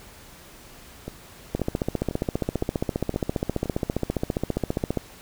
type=two click trains; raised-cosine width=2 ms; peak=-10 / -18 dBFS; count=52 / 6; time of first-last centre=1.55-4.973 / 1.08-3.657 s; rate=14.9 / 1.94 Hz; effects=pink hiss -47 dBFS RMS until 5.21 s